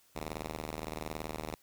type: ring-modulated tone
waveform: 5% pulse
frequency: 77.78 Hz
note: D#2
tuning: in tune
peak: -24 dBFS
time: 0.15-1.55 s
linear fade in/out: 5 ms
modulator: 106 Hz
effects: white hiss -66 dBFS RMS until 1.62 s